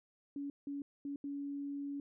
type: tone bursts at uneven times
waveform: sine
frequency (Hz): 282.8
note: C#4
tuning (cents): +35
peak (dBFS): -38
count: 4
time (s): 0.36-0.5 / 0.67-0.82 / 1.05-1.16 / 1.24-2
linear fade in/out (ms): 2
effects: none